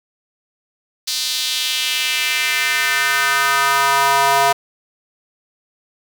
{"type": "tone with high-pass filter sweep", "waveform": "square", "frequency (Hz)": 138.59, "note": "C#3", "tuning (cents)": 0, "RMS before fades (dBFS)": -17, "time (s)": [1.07, 4.53], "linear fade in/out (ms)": 10, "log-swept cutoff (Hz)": [4400, 780], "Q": 2.3, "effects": []}